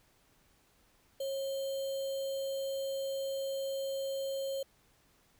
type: tone with sample-and-hold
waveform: sine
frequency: 544 Hz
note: C#5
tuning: 33 cents flat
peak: -33 dBFS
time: 1.2-4.63 s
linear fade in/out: 5 ms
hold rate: 3675 Hz
effects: pink hiss -68 dBFS RMS until 5.39 s